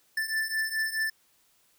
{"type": "beating tone pair", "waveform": "square", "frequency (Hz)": [1760, 1764.7], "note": ["A6", "A6"], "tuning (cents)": [0, 5], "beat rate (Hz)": 4.7, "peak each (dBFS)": [-33, -30], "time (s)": [0.17, 1.1], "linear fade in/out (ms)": 5, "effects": ["white hiss -66 dBFS RMS until 1.78 s"]}